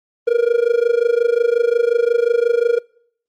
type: tone with amplitude modulation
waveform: triangle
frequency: 472.5 Hz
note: A#4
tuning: 23 cents sharp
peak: -7 dBFS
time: 0.27-2.79 s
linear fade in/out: 10 ms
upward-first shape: sine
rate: 25.6 Hz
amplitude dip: 90%
effects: noise-tail reverb RT60 0.6 s tail -25 dB re dry + Opus 24 kbps